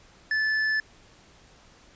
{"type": "tone with tanh clipping", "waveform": "triangle", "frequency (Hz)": 1743, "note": "A6", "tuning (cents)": -17, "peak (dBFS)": -24, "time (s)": [0.31, 0.8], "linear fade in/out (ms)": 2, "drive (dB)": 12, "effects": ["pink hiss -55 dBFS RMS until 1.95 s", "resampled to 16000 Hz"]}